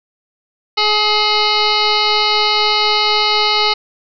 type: tone with frequency modulation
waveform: sine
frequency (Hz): 2542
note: D#7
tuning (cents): +36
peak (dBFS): -11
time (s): 0.77-3.74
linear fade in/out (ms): 10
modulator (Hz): 424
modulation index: 5.1
effects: none